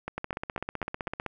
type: two click trains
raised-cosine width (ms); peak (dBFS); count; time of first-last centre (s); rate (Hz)
0.5; -18 / -17; 5 / 18; 0.08-1.078 / 0.18-1.263; 4.01 / 15.7
effects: none